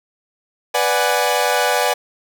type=chord; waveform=sawtooth; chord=G# half-diminished seventh; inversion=first; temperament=equal; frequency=493.9 / 587.3 / 740 / 830.6 Hz; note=B4 / D5 / F#5 / G#5; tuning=0 / 0 / 0 / 0 cents; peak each=-17 dBFS; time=0.74-1.94 s; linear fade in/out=10 ms; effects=none